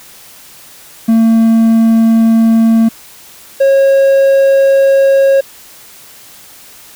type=tone pair in turn; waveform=triangle; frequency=225.9 / 545.1 Hz; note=A3 / C#5; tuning=+46 / -29 cents; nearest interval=octave + minor third; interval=1525 cents; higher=second; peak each=-3 dBFS; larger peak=neither; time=1.08-2.89 / 3.6-5.41 s; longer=neither; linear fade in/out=10 ms; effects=white hiss -37 dBFS RMS until 6.95 s